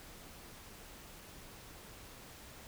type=silence; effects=pink hiss -53 dBFS RMS until 2.67 s